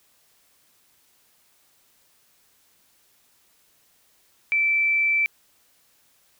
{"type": "tone", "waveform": "sine", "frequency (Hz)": 2328, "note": "D7", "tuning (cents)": -16, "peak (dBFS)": -18, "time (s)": [4.52, 5.26], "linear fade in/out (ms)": 0, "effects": ["white hiss -62 dBFS RMS until 6.39 s"]}